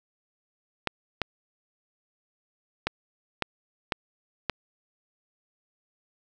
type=clicks; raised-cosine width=0.3 ms; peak=-9 dBFS; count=6; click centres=0.873 / 1.217 / 2.87 / 3.423 / 3.922 / 4.497 s; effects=none